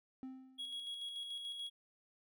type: tone with exponential decay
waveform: triangle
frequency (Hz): 261.1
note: C4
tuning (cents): -3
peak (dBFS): -40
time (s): 0.23-0.88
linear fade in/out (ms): 1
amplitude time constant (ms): 140
type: tone with tremolo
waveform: triangle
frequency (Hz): 3322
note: G#7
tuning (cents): 0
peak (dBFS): -39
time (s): 0.58-1.7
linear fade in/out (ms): 20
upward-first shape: square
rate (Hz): 6.9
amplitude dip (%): 35
effects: none